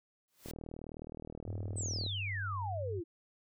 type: noise with exponential growth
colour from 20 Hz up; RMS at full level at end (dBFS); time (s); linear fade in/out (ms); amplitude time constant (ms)
white; -45; 0.28-0.51; 0; 49
type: click train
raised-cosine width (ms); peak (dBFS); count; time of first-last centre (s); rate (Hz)
2; -31; 64; 0.46-2.063; 39.3
type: tone with pitch glide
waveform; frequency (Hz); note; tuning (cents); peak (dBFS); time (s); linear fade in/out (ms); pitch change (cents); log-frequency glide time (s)
sine; 98 to 97.38; G2 to G2; 0 to -11; -37; 1.46-3.01; 20; -11; 2.52-2.69
type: exponential sweep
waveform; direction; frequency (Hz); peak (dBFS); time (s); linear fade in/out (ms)
sine; down; 8530 to 320; -37; 1.76-3.04; 20
effects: none